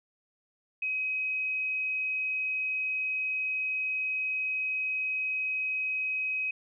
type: tone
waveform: sine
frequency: 2533 Hz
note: D#7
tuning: 30 cents sharp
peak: -28 dBFS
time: 0.82-6.51 s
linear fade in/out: 5 ms
effects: none